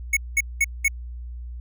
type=tone bursts; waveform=square; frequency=2208 Hz; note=C#7; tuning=7 cents flat; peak=-17 dBFS; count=4; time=0.13-0.882 s; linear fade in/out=5 ms; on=38 ms; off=200 ms; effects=added 60 Hz sine -32 dBFS peak until 1.6 s